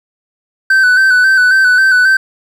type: tone with vibrato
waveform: triangle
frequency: 1521 Hz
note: F#6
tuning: 47 cents sharp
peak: -4 dBFS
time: 0.7-2.17 s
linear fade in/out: 5 ms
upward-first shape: square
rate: 3.7 Hz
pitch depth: 34 cents each way
effects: none